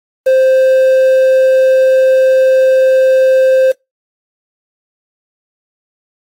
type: tone with quantisation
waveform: triangle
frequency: 523.3 Hz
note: C5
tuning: in tune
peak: -4 dBFS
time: 0.26-3.72 s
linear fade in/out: 10 ms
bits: 5
effects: noise-tail reverb RT60 0.2 s tail -26 dB re dry + AAC 48 kbps